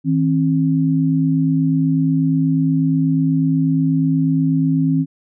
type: tone pair together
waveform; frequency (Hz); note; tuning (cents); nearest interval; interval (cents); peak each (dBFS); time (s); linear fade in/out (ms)
sine; 159.65 / 267.9; D#3 / C4; +45 / +41; major sixth; 896; -16; 0.04-5.06; 50
effects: none